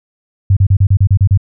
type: tone bursts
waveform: sine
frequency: 97.2 Hz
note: G2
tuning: 14 cents flat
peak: -5 dBFS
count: 9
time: 0.5-1.375 s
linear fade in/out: 5 ms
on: 67 ms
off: 34 ms
effects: none